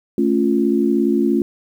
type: chord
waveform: sine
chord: A augmented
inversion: none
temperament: equal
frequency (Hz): 220 / 277.2 / 349.2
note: A3 / C#4 / E#4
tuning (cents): 0 / 0 / 0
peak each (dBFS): -18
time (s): 0.18-1.42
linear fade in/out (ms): 2
effects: 8-bit